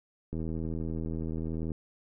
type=click train; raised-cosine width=3 ms; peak=-23 dBFS; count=113; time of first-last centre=0.33-1.718 s; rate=80.7 Hz; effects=none